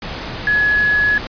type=tone in noise; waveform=sine; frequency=1692 Hz; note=G#6; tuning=32 cents sharp; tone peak=-12 dBFS; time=0.47-1.18 s; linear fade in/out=2 ms; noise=pink; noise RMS=-27 dBFS; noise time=0.02-1.27 s; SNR=+12 dB; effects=resampled to 11025 Hz